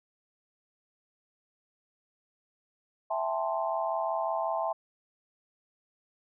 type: chord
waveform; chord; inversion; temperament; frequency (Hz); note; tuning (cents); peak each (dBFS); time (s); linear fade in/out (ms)
sine; A minor seventh; second; equal with one note detuned; 659.3 / 794.5 / 880 / 1046.5; E5 / G5 / A5 / C6; 0 / +23 / 0 / 0; -31 / -35 / -34 / -35; 3.1-4.73; 10
effects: none